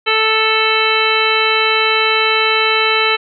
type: harmonic tone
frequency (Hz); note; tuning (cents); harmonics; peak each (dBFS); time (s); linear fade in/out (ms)
440; A4; 0; 1 / 2 / 3 / 4 / 5 / 6 / 7 / 9; -19 / -22 / -18 / -23 / -19 / -18 / -20 / -21; 0.06-3.17; 20
effects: none